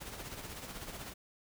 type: noise with tremolo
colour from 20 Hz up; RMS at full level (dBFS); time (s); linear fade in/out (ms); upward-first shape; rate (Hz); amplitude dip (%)
pink; -43; 0-1.14; 20; sine; 16; 50
effects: none